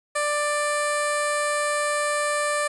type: tone with notch filter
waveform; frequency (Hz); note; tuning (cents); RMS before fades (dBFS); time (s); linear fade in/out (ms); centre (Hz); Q
10% pulse; 590; D5; +8; -24; 0.15-2.68; 10; 3200; 0.96
effects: resampled to 24000 Hz + 9-bit